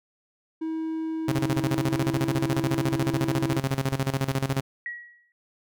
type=tone with pitch glide; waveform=triangle; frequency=320.6 to 328.3 Hz; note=E4 to E4; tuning=-48 to -7 cents; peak=-25 dBFS; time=0.61-3.59 s; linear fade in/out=10 ms; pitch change=+41 cents; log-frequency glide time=1.65-2.05 s
type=tone with tremolo; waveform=sawtooth; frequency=134.9 Hz; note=C#3; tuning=47 cents flat; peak=-18 dBFS; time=1.28-4.61 s; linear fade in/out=5 ms; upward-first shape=square; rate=14 Hz; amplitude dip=80%
type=tone with exponential decay; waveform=sine; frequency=1915 Hz; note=A#6; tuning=46 cents sharp; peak=-28 dBFS; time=4.86-5.32 s; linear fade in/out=1 ms; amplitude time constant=100 ms
effects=none